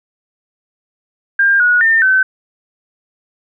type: tone with pitch steps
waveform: sine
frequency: 1600 / 1457 / 1807 / 1530 Hz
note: G6 / F#6 / A6 / G6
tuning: +35 / -27 / +46 / -42 cents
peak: -8 dBFS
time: 1.39-2.23 s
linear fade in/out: 5 ms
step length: 210 ms
effects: none